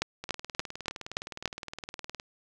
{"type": "two click trains", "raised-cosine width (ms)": 0.2, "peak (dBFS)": [-10, -21], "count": [6, 39], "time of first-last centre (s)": [[0.02, 1.457], [0.24, 2.199]], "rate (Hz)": [3.48, 19.4], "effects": []}